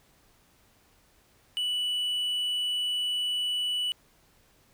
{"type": "tone", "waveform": "triangle", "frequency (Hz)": 2960, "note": "F#7", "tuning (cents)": 0, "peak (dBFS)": -25, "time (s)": [1.57, 3.92], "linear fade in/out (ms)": 0, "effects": ["pink hiss -63 dBFS RMS until 4.73 s"]}